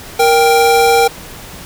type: tone pair together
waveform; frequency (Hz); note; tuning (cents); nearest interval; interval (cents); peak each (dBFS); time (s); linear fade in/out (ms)
square; 468 / 787.1; A#4 / G5; +7 / +7; major sixth; 900; -11; 0.19-1.08; 10
effects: pink hiss -32 dBFS RMS until 1.65 s